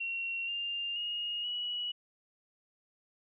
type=tone with pitch steps; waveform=sine; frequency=2737 / 2799 / 2863 / 2928 Hz; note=F7 / F7 / F7 / F#7; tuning=-36 / +3 / +42 / -19 cents; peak=-33 dBFS; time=0-1.92 s; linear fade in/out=10 ms; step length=480 ms; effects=none